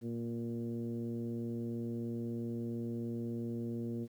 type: tone with frequency modulation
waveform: sine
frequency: 117 Hz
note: A#2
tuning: 7 cents sharp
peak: -35 dBFS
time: 0.01-4.08 s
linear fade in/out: 50 ms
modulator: 117 Hz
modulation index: 2.5
effects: 11-bit